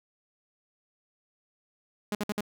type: tone bursts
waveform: sawtooth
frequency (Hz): 207.9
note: G#3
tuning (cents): +2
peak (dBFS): -24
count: 4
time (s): 2.12-2.408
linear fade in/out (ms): 2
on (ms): 30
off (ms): 56
effects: none